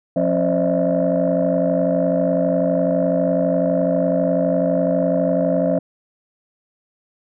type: tone cluster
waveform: sine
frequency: 176.9 / 271.8 / 524 / 600 / 652 Hz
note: F3 / C#4 / C5 / D5 / E5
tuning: +23 / -34 / +2 / +37 / -19 cents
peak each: -21 dBFS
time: 0.16-5.79 s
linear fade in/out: 5 ms
effects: tanh soft clip ceiling -8 dBFS